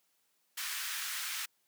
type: high-pass noise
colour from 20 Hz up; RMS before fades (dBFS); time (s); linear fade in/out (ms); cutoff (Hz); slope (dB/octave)
pink; -38; 0.57-1.46; 10; 1400; 24
effects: white hiss -75 dBFS RMS until 1.67 s + high-pass 150 Hz 12 dB/octave